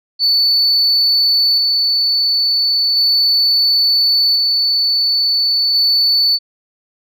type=tone with tremolo; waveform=sine; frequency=4482 Hz; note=C#8; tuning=18 cents sharp; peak=-8 dBFS; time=0.19-6.39 s; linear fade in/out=50 ms; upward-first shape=square; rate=0.36 Hz; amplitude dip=25%; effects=tanh soft clip ceiling -8 dBFS

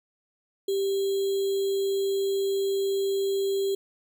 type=tone with sample-and-hold; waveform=sine; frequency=392 Hz; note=G4; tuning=in tune; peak=-23 dBFS; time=0.68-3.75 s; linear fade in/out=5 ms; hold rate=3675 Hz; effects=none

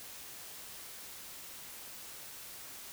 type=silence; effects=white hiss -48 dBFS RMS until 2.92 s

